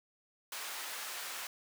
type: high-pass noise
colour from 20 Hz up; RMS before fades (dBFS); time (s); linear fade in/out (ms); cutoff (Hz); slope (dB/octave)
pink; -42; 0.52-1.47; 2; 980; 12
effects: none

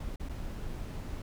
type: noise with dropouts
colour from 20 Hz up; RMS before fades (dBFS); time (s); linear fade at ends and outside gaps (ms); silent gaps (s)
brown; -38; 0-1.22; 5; 0.16-0.197 / 0.289-0.293
effects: none

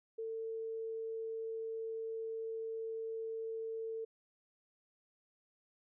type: tone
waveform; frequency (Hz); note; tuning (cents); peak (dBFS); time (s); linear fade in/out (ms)
sine; 448.5; A4; +33; -38; 0.18-4.05; 10
effects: none

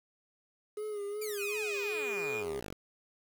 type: tone with vibrato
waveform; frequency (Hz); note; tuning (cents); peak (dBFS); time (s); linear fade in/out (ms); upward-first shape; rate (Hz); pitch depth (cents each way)
triangle; 415.3; G#4; 0; -33; 0.77-2.6; 5; sine; 2.7; 53
type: exponential sweep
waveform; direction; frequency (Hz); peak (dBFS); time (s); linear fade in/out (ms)
5% pulse; down; 2449 to 41.97; -30; 1.21-2.74; 10
type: tone with pitch glide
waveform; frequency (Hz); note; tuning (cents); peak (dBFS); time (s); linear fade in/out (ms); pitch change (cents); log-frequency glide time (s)
triangle; 2494 to 2440; D#7 to D#7; +3 to -34; -34; 1.37-2.44; 50; -37; 1.7-2.13
effects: 9-bit

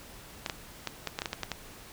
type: clicks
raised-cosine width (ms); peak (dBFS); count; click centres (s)
0.2; -14; 10; 0.462 / 0.498 / 0.873 / 1.073 / 1.189 / 1.219 / 1.258 / 1.331 / 1.433 / 1.517
effects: pink hiss -49 dBFS RMS until 1.92 s

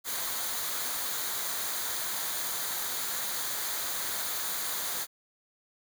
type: noise with comb filter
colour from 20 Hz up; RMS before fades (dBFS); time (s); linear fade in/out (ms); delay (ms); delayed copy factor
white; -33; 0.04-5.07; 50; 0.37; -0.55
effects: none

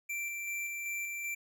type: tone with tremolo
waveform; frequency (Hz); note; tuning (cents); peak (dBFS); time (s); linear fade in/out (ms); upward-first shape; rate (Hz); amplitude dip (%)
square; 2349; D7; 0; -35; 0.09-1.35; 10; square; 2.6; 25
effects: none

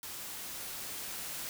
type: noise with level ramp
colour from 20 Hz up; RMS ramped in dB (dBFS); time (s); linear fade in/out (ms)
white; -43 to -40; 0.03-1.49; 0
effects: none

